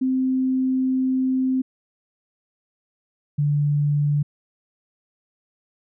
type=tone pair in turn; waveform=sine; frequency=260 / 146.1 Hz; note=C4 / D3; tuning=-11 / -9 cents; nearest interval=minor seventh; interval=998 cents; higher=first; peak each=-18 / -17 dBFS; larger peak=second; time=0.01-1.62 / 3.38-4.23 s; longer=first; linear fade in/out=10 ms; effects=none